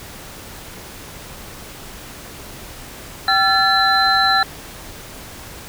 sine tone cluster, 774 / 1355 / 1734 / 4049 Hz, G5 / E6 / A6 / B7, -22 / +47 / -26 / +42 cents, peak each -18 dBFS, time 3.28-4.43 s, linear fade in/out 2 ms, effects pink hiss -36 dBFS RMS until 5.68 s

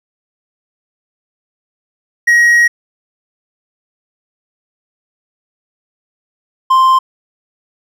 triangle tone pair in turn, 1894 / 1046.5 Hz, A#6 / C6, +27 / 0 cents, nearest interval minor seventh, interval 1027 cents, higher first, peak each -4 dBFS, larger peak neither, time 2.27-2.68 / 6.7-6.99 s, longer first, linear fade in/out 10 ms, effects none

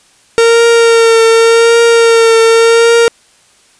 45% pulse tone with vibrato, 459.4 Hz, A#4, 25 cents flat, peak -4 dBFS, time 0.38-3.08 s, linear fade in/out 0 ms, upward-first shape triangle, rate 0.87 Hz, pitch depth 27 cents each way, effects white hiss -47 dBFS RMS until 3.79 s + resampled to 22050 Hz

